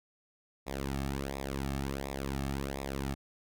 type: tone with flanger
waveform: sawtooth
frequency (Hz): 68.4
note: C#2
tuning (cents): -23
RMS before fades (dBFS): -36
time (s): 0.66-3.15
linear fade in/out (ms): 20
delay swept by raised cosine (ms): 0.66 to 2.06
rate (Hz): 1.4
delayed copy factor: -0.8
effects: none